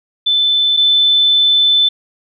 sine tone pair in turn, 3520 / 3520 Hz, A7 / A7, 0 / 0 cents, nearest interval unison, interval 0 cents, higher neither, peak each -10 / -8 dBFS, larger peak second, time 0.26-0.77 / 0.77-1.89 s, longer second, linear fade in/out 10 ms, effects none

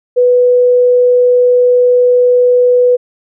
sine tone, 493.9 Hz, B4, in tune, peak -5 dBFS, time 0.16-2.97 s, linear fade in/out 20 ms, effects none

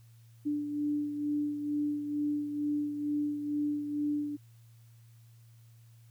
sine beating tone pair, 293.7 / 295.9 Hz, D4 / D4, 0 / +13 cents, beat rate 2.2 Hz, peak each -30 / -39 dBFS, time 0.45-4.37 s, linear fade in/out 20 ms, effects added 115 Hz sine -54 dBFS peak until 6.1 s + white hiss -69 dBFS RMS until 6.1 s

